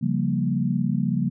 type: chord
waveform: sine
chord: G half-diminished seventh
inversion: second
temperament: equal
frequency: 138.59 / 174.61 / 196 / 233.1 Hz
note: Db3 / F3 / G3 / Bb3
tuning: 0 / 0 / 0 / 0 cents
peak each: -26 dBFS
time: 0.01-1.3 s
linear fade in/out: 20 ms
effects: none